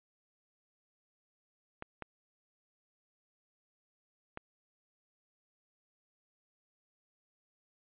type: clicks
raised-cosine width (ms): 0.5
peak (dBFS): -25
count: 3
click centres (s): 1.824 / 2.023 / 4.374
effects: resampled to 8000 Hz